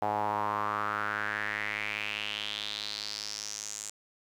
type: tone with band-pass filter sweep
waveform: sawtooth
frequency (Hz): 104.9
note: G#2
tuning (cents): +18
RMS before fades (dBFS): -34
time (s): 0.02-3.9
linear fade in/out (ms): 0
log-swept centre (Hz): 780 to 7400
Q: 4.6
effects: 10-bit